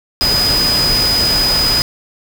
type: tone in noise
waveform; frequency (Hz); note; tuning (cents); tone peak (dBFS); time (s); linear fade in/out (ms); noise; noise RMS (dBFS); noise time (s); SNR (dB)
sine; 4978; D#8; 0; -12; 0.21-1.82; 0; pink; -19; 0.21-1.82; +4
effects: none